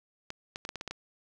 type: clicks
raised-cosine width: 0.2 ms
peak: -20 dBFS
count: 8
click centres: 0.304 / 0.559 / 0.651 / 0.691 / 0.757 / 0.811 / 0.877 / 0.91 s
effects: none